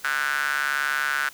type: tone with high-pass filter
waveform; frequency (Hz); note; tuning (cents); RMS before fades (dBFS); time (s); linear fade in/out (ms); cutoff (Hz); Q
square; 70.6; C#2; +32; -25; 0.04-1.29; 5; 1500; 7.2
effects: white hiss -47 dBFS RMS until 1.33 s

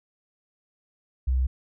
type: tone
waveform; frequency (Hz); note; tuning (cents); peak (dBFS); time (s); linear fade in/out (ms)
sine; 64.3; C2; -30; -20; 1.27-1.47; 10
effects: none

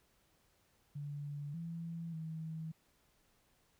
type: tone with pitch steps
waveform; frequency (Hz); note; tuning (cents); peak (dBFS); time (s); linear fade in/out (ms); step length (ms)
sine; 144.8 / 166.9 / 159.9; D3 / E3 / D#3; -24 / +22 / +48; -40; 0.95-2.72; 10; 590
effects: pink hiss -73 dBFS RMS until 3.79 s

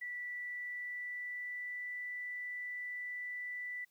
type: tone with pitch glide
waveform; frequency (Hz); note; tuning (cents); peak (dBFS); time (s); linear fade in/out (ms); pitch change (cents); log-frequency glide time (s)
sine; 1961 to 1976.9; B6 to B6; -13 to +1; -39; 0.01-3.85; 10; +14; 0.11-1.94
effects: white hiss -75 dBFS RMS until 3.9 s + high-pass 80 Hz 12 dB/octave

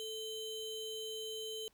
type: ring-modulated tone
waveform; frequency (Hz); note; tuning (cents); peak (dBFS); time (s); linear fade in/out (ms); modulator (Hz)
square; 1760; A6; 0; -38; 0-1.68; 0; 1320
effects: pink hiss -72 dBFS RMS until 1.73 s

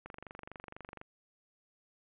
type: click train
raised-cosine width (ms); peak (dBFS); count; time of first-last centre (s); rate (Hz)
0.5; -30; 24; 0.06-1.014; 24.1
effects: resampled to 8000 Hz + 12-bit

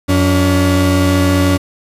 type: tone pair together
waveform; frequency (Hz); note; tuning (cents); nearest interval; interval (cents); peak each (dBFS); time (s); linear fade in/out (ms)
35% pulse; 89.42 / 283.4; F2 / C#4; +41 / +38; octave + minor sixth; 1997; -11; 0.08-1.58; 20
effects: resampled to 32000 Hz + 7-bit

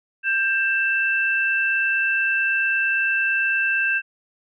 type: tone pair together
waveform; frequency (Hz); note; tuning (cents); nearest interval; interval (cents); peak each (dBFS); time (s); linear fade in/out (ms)
sine; 1582.2 / 2661; G6 / E7; +16 / +16; major sixth; 900; -20 / -22; 0.23-4.02; 50
effects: none

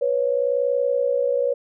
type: tone pair together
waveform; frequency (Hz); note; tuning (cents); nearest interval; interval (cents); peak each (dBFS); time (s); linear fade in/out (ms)
sine; 492.2 / 553; B4 / C#5; -6 / -4; major second; 202; -21; 0.01-1.54; 10
effects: none

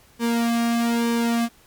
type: tone with flanger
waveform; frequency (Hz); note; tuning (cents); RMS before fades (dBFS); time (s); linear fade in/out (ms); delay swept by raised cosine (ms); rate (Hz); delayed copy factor
sawtooth; 233.7; A#3; +5; -21; 0.19-1.49; 50; 1.5 to 2.28; 1.1; -0.9
effects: pink hiss -54 dBFS RMS until 1.66 s + MP3 96 kbps

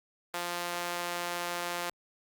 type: tone with high-pass filter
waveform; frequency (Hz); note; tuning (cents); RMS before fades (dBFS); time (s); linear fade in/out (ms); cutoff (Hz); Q
sawtooth; 174.61; F3; 0; -35; 0.34-1.9; 2; 670; 0.75
effects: Opus 32 kbps

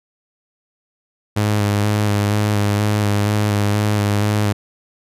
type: tone with vibrato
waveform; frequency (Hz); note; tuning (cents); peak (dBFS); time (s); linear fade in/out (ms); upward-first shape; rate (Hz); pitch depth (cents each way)
sawtooth; 103.83; G#2; 0; -11; 1.36-4.53; 10; square; 2.1; 20
effects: resampled to 32000 Hz

